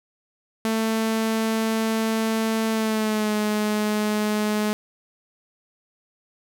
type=tone with pitch glide; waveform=sawtooth; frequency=222.3 to 211.6 Hz; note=A3 to G#3; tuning=+18 to +33 cents; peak=-17 dBFS; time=0.65-4.73 s; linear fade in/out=0 ms; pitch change=-85 cents; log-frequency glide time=2.7-3.34 s; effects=none